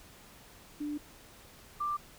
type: tone pair in turn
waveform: sine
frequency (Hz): 295.6 / 1182.4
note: D4 / D6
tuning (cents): +11 / +11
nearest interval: 2 octaves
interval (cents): 2400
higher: second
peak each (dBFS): -33 / -30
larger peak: second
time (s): 0.8-0.98 / 1.8-1.97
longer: first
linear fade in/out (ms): 10
effects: pink hiss -55 dBFS RMS until 2.18 s